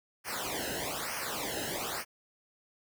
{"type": "noise with flanger", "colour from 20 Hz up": "pink", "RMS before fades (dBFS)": -36, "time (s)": [0.24, 2.05], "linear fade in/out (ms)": 50, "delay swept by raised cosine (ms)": [0.26, 0.88], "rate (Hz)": 1.1, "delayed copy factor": -0.95, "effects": []}